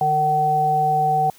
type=harmonic tone; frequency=151.9 Hz; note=D#3; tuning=41 cents flat; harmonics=1 / 3 / 5; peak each=-26 / -28 / -16 dBFS; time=0.01-1.3 s; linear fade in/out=2 ms; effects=white hiss -50 dBFS RMS until 1.38 s + high-pass 60 Hz 12 dB/octave